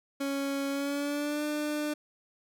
30% pulse tone with pitch glide, 277.2 to 298.8 Hz, C#4 to D4, 0 to +30 cents, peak -27 dBFS, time 0.2-1.94 s, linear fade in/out 10 ms, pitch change +130 cents, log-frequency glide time 0.7-1.44 s, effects none

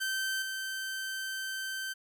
sawtooth tone with level steps, 1549 Hz, G6, 21 cents flat, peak -27 / -31 dBFS, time 0-1.94 s, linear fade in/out 20 ms, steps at 0.42 s, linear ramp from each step 2 ms, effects none

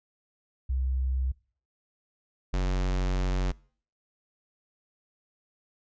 sine / square tone pair in turn, 64.8 / 46.17 Hz, C2 / F#1, -16 / -3 cents, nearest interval tritone, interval 587 cents, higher first, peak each -25 dBFS, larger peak neither, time 0.69-1.32 / 2.53-3.52 s, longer second, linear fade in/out 10 ms, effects noise-tail reverb RT60 0.5 s tail -24 dB re dry + resampled to 16000 Hz

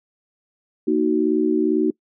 sine chord, D# minor, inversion second, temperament just, 233.3 / 311.1 / 373.4 Hz, A#3 / D#4 / F#4, +2 / 0 / +16 cents, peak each -23 / -19 / -20 dBFS, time 0.87-1.91 s, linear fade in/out 10 ms, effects noise-tail reverb RT60 0.1 s tail -23 dB re dry

